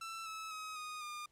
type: tone with pitch steps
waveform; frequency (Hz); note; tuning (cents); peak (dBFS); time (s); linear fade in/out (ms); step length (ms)
sawtooth; 1333 / 1301.1 / 1269.9 / 1239.4 / 1209.7; E6 / E6 / D#6 / D#6 / D#6; +19 / -23 / +35 / -7 / -49; -39; 0.01-1.26; 5; 250
effects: pink hiss -75 dBFS RMS until 1.31 s + low-pass 11000 Hz 12 dB/octave